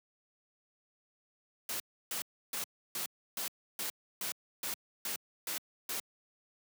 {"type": "noise bursts", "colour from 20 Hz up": "white", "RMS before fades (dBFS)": -37, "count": 11, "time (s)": [1.69, 6], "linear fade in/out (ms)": 2, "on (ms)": 110, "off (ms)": 310, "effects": ["high-pass 150 Hz 12 dB/octave"]}